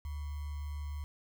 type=tone with sample-and-hold; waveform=sine; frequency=73.3 Hz; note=D2; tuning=3 cents flat; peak=-36 dBFS; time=0.05-1.04 s; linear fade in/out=0 ms; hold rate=1050 Hz; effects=none